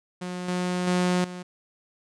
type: tone with level steps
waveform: sawtooth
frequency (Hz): 180.1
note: F#3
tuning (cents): -46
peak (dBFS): -27 / -21 / -17 / -31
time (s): 0.21-1.43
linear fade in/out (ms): 10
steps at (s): 0.48 / 0.87 / 1.24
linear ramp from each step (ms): 5
effects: resampled to 22050 Hz